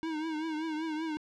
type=tone with vibrato; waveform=square; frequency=315.2 Hz; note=D#4; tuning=23 cents sharp; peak=-33 dBFS; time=0.03-1.17 s; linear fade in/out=0 ms; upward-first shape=triangle; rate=5.2 Hz; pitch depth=80 cents each way; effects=low-pass 4000 Hz 12 dB/octave